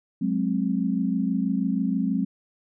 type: tone cluster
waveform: sine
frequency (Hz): 184.3 / 210.5 / 264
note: F#3 / G#3 / C4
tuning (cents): -7 / +24 / +16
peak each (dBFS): -26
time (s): 0.21-2.25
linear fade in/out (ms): 10
effects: none